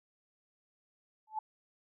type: tone with exponential growth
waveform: sine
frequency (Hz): 868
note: A5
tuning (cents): -24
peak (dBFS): -29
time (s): 1.27-1.39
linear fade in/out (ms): 5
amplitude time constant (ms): 25
effects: none